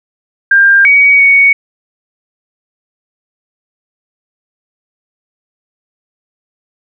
sine tone with pitch steps, 1596 / 2256 / 2231 Hz, G6 / C#7 / C#7, +31 / +30 / +11 cents, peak -3 dBFS, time 0.51-1.53 s, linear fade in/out 5 ms, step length 340 ms, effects none

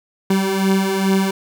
30% pulse beating tone pair, 191.2 / 193.6 Hz, G3 / G3, -43 / -21 cents, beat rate 2.4 Hz, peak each -18 / -14 dBFS, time 0.3-1.31 s, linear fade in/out 5 ms, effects none

